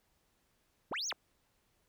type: linear two-way sweep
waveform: sine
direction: up then down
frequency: 74.9 to 6890 to 74.9 Hz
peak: -33 dBFS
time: 0.91-1.13 s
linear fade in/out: 5 ms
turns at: 1.08 s
effects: tanh soft clip ceiling -33 dBFS + pink hiss -75 dBFS RMS until 1.88 s